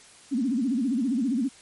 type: tone with vibrato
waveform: sine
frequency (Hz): 250.9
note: B3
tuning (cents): +28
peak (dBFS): -22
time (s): 0.31-1.49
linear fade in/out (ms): 20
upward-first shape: sine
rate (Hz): 15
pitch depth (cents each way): 220
effects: white hiss -51 dBFS RMS until 1.61 s + MP3 48 kbps